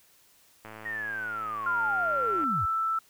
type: click train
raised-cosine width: 0.5 ms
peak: -28 dBFS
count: 196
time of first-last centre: 0.65-2.439 s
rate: 109 Hz
type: linear sweep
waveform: sine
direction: down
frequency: 1881 to 66.5 Hz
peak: -31 dBFS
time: 0.85-2.66 s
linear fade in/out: 10 ms
type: tone with pitch glide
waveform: sine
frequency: 1396.9 to 1323.8 Hz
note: F6 to E6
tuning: 0 to +7 cents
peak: -25 dBFS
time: 1.66-2.99 s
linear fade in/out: 5 ms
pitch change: -93 cents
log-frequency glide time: 2-2.55 s
effects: white hiss -61 dBFS RMS until 3.09 s